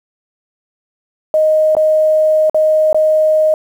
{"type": "tone with dropouts", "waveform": "sine", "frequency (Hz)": 622.3, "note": "D#5", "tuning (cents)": 0, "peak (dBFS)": -8, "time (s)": [1.34, 3.54], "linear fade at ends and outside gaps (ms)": 1, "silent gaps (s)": [[1.751, 1.767], [2.497, 2.545], [2.929, 2.945]], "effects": ["7-bit"]}